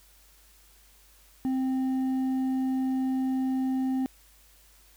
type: tone with hard clipping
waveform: sine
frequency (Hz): 261.6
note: C4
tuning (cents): 0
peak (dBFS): -26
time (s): 1.45-4.06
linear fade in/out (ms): 0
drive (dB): 4
effects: added 50 Hz sine -59 dBFS peak until 4.96 s + white hiss -59 dBFS RMS until 4.96 s